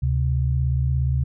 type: tone pair together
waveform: sine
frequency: 72.96 / 130 Hz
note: D2 / C3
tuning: -11 / -11 cents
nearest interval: minor seventh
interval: 1000 cents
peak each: -21 dBFS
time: 0.02-1.24 s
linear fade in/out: 10 ms
effects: none